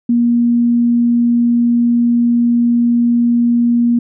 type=tone; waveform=sine; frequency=237.6 Hz; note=A#3; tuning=33 cents sharp; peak=-9 dBFS; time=0.09-3.99 s; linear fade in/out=5 ms; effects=none